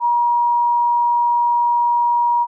sine tone, 954 Hz, A#5, 40 cents sharp, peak -13 dBFS, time 0-2.47 s, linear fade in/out 50 ms, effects none

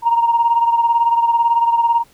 sine beating tone pair, 931 / 949 Hz, A#5 / A#5, -2 / +31 cents, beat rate 18 Hz, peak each -12 / -18 dBFS, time 0.02-2.04 s, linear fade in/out 50 ms, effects tanh soft clip ceiling -5 dBFS + pink hiss -52 dBFS RMS until 2.13 s

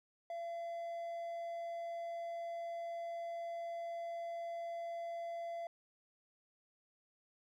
triangle tone, 679 Hz, F5, 49 cents flat, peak -38 dBFS, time 0.3-5.67 s, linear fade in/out 2 ms, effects none

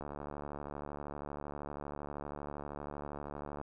click train, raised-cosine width 1 ms, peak -28 dBFS, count 263, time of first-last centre 0.01-3.614 s, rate 72.7 Hz, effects none

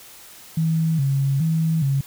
sine tone with vibrato, 148.9 Hz, D3, 24 cents sharp, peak -17 dBFS, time 0.57-2.01 s, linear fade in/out 5 ms, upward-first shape square, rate 1.2 Hz, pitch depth 140 cents each way, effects white hiss -44 dBFS RMS until 2.06 s

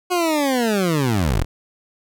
20% pulse linear sweep, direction down, 366.4 to 30.87 Hz, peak -12 dBFS, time 0.1-1.45 s, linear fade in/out 20 ms, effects none

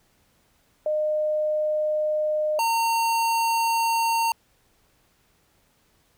sine / square tone pair in turn, 611 / 915.5 Hz, D#5 / A#5, -32 / -32 cents, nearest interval perfect fifth, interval 700 cents, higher second, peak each -21 dBFS, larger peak neither, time 0.86-2.59 / 2.59-4.32 s, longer neither, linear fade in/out 2 ms, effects pink hiss -64 dBFS RMS until 6.17 s

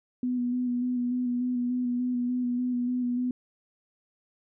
sine tone with vibrato, 246.9 Hz, B3, in tune, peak -25 dBFS, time 0.23-3.31 s, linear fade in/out 2 ms, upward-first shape square, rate 3.4 Hz, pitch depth 19 cents each way, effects none

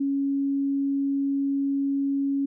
sine tone, 277.2 Hz, C#4, in tune, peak -22 dBFS, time 0-2.46 s, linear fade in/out 10 ms, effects none

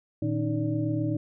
sine tone cluster, 115.3 / 154.2 / 281.2 / 308.9 / 580 Hz, A#2 / D#3 / C#4 / D#4 / D5, -19 / -15 / +25 / -12 / -22 cents, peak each -29 / -33 / -36 / -28 / -37 dBFS, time 0.22-1.17 s, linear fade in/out 5 ms, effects none

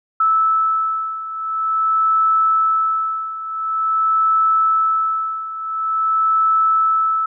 sine beating tone pair, 1310 / 1310.47 Hz, E6 / E6, -11 / -11 cents, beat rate 0.47 Hz, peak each -20 / -16 dBFS, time 0.2-7.26 s, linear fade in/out 5 ms, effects none

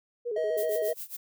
sine tone with vibrato, 450 Hz, A4, 39 cents sharp, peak -29 dBFS, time 0.25-0.94 s, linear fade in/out 20 ms, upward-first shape square, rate 7.9 Hz, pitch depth 110 cents each way
triangle tone, 633 Hz, D#5, 30 cents sharp, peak -26 dBFS, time 0.36-0.93 s, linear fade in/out 5 ms
violet noise with tremolo, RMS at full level -37 dBFS, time 0.57-1.17 s, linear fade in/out 10 ms, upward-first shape sine, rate 7.3 Hz, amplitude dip 90%
effects none

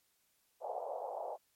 pink band-pass noise, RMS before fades -41 dBFS, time 0.6-1.38 s, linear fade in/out 50 ms, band 510 to 850 Hz, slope 48 dB/octave, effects white hiss -75 dBFS RMS until 1.55 s + MP3 64 kbps

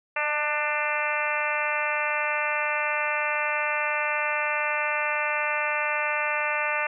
harmonic tone with a mistuned harmonic, 297.6 Hz, D4, 23 cents sharp, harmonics 2 / 3 / 4 / 5 / 6 / 7 / 8 / 9, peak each -32 / -32 / -32 / -32 / -32 / -32 / -32 / -32 dBFS, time 0.16-6.87 s, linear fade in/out 5 ms, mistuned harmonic 2, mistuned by +18 cents, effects none

